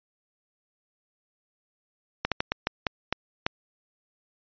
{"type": "slowing click train", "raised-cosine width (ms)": 0.3, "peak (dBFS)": -8, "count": 8, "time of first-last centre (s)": [2.25, 3.465], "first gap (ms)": 67, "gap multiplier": 1.31, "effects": ["resampled to 11025 Hz"]}